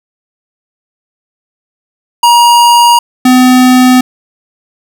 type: tone pair in turn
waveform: square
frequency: 950 / 253.4 Hz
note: A#5 / B3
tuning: +33 / +45 cents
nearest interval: octave + major seventh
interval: 2288 cents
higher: first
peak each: -3 dBFS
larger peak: neither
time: 2.23-2.99 / 3.25-4.01 s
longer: neither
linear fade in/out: 5 ms
effects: none